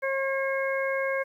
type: harmonic tone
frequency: 540 Hz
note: C#5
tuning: 45 cents flat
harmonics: 1 / 2 / 3 / 4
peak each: -27 / -35 / -32 / -33 dBFS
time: 0.02-1.24 s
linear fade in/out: 20 ms
effects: 10-bit